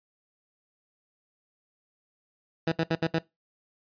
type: tone bursts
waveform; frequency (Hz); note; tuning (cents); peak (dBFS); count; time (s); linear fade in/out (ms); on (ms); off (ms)
15% pulse; 163.5; E3; -14; -17; 5; 2.67-3.188; 5; 50; 67
effects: noise-tail reverb RT60 0.2 s tail -21 dB re dry + resampled to 11025 Hz